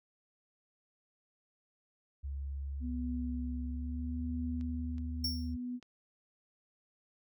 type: tone with pitch glide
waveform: sine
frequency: 69.3 to 76.01 Hz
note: C#2 to D#2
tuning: 0 to -40 cents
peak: -36 dBFS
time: 2.23-5.57 s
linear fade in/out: 20 ms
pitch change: +160 cents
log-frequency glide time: 3.63-4.22 s
type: tone with tremolo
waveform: sine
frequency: 246.9 Hz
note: B3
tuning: in tune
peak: -35 dBFS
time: 2.8-5.8 s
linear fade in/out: 50 ms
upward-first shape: triangle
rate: 0.75 Hz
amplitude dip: 55%
type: clicks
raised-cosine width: 0.2 ms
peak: -40 / -41 / -36 dBFS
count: 3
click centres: 4.611 / 4.982 / 5.827 s
type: tone with exponential decay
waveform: 45% pulse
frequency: 5470 Hz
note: F8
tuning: 37 cents flat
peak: -30 dBFS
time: 5.24-5.54 s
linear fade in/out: 5 ms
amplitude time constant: 65 ms
effects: none